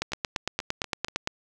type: two click trains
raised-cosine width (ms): 0.2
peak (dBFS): -9 / -19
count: 12 / 5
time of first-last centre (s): 0.02-1.274 / 0.12-1.084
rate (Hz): 8.77 / 4.15
effects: none